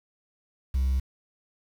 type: tone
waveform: sine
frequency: 65.7 Hz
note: C2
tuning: 8 cents sharp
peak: -19 dBFS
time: 0.74-1 s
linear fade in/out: 10 ms
effects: tanh soft clip ceiling -21 dBFS + 8-bit